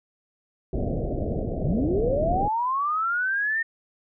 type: low-pass noise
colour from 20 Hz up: pink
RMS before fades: -27 dBFS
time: 0.73-2.48 s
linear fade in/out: 2 ms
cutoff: 700 Hz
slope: 96 dB/octave
type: linear sweep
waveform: sine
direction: up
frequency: 116.54 to 1842 Hz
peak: -22 dBFS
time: 1.64-3.63 s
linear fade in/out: 10 ms
effects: none